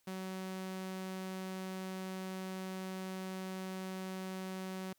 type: tone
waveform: sawtooth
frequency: 188 Hz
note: F#3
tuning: 28 cents sharp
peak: -36 dBFS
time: 0.07-4.93 s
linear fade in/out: 5 ms
effects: white hiss -75 dBFS RMS until 4.98 s